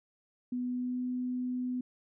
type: tone with pitch glide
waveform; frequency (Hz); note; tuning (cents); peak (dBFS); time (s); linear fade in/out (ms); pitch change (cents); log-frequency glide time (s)
sine; 247.9 to 250.5; B3 to B3; +7 to +25; -31; 0.52-1.81; 5; +18; 0.64-1.05
effects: none